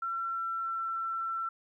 sine tone with pitch glide, 1354 to 1343.9 Hz, E6 to E6, +46 to +33 cents, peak -31 dBFS, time 0.02-1.49 s, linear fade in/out 5 ms, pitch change -13 cents, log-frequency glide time 0.23-0.86 s, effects 12-bit

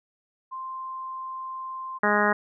sine tone, 1046.5 Hz, C6, in tune, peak -32 dBFS, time 0.51-1.99 s, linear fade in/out 20 ms
harmonic tone, 207.7 Hz, G#3, in tune, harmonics 1 / 2 / 3 / 4 / 5 / 6 / 7 / 8 / 9, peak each -28 / -28 / -28 / -28 / -28 / -28 / -28 / -28 / -28 dBFS, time 2.03-2.33 s, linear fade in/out 5 ms
effects none

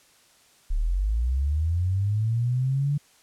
sine linear sweep, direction up, 33.22 to 146.83 Hz, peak -21 dBFS, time 0.7-2.98 s, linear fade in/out 10 ms, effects white hiss -58 dBFS RMS until 3.22 s + low-pass 10000 Hz 12 dB/octave

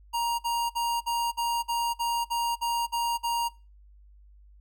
square tone bursts, 939 Hz, A#5, 12 cents sharp, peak -26 dBFS, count 11, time 0.13-3.49 s, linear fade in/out 20 ms, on 260 ms, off 50 ms, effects noise-tail reverb RT60 0.3 s tail -21 dB re dry + added 50 Hz sine -51 dBFS peak until 4.6 s

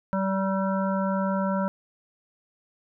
harmonic tone, 192.7 Hz, G3, 29 cents flat, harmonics 1 / 3 / 5 / 7 / 8, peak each -25 / -29 / -31 / -34 / -41 dBFS, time 0.13-1.68 s, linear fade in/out 0 ms, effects none

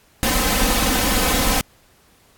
pink noise with comb filter, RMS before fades -18 dBFS, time 0.23-1.61 s, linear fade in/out 0 ms, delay 3.9 ms, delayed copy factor +0.95, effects pink hiss -55 dBFS RMS until 2.37 s + AAC 64 kbps

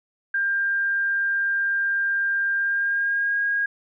sine tone with pitch glide, 1596 to 1632.4 Hz, G6 to G#6, +31 to -30 cents, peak -20 dBFS, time 0.34-3.66 s, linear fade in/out 5 ms, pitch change +39 cents, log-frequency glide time 2.56-3.38 s, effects none

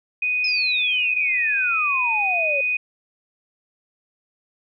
sine tone, 2489 Hz, D#7, in tune, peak -19 dBFS, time 0.22-2.77 s, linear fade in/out 5 ms
sine exponential sweep, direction down, 5250 to 539 Hz, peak -24 dBFS, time 0.44-2.61 s, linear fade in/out 5 ms
effects none

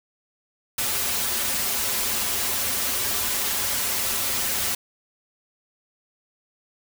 white noise with comb filter, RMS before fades -25 dBFS, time 0.78-4.75 s, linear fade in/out 5 ms, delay 6.4 ms, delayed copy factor -1, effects none

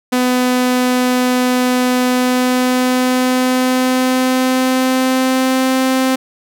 sawtooth tone with pitch glide, 250.8 to 261 Hz, B3 to C4, +27 to -4 cents, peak -8 dBFS, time 0.12-6.16 s, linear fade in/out 10 ms, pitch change +69 cents, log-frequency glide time 2.07-5.78 s, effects none

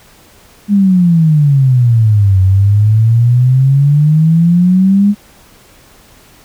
sine exponential two-way sweep, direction down then up, 207.7 to 93.2 to 207.7 Hz, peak -5 dBFS, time 0.68-5.15 s, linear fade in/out 50 ms, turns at 2.41 s, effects pink hiss -43 dBFS RMS until 6.44 s

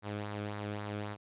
sawtooth tone with flanger, 103.83 Hz, G#2, in tune, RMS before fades -39 dBFS, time 0.02-1.17 s, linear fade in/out 50 ms, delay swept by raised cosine 0.32 to 1.08 ms, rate 3.7 Hz, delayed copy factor -0.5, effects resampled to 8000 Hz

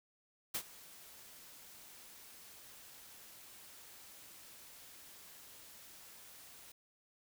white noise with ADSR envelope, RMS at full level -36 dBFS, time 0.54-6.72 s, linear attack 10 ms, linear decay 70 ms, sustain -20 dB, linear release 4 ms, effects none

